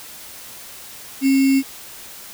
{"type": "tone with sample-and-hold", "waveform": "sine", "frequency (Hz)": 270, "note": "C#4", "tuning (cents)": -45, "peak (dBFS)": -12, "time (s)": [1.21, 1.63], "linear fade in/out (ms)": 50, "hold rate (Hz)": 2450, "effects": ["white hiss -38 dBFS RMS until 2.33 s"]}